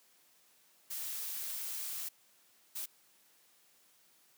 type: noise bursts at uneven times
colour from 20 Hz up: blue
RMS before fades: -40 dBFS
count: 2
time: 0.9-2.09 / 2.75-2.86 s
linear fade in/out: 10 ms
effects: white hiss -67 dBFS RMS until 4.37 s + high-pass 150 Hz 12 dB/octave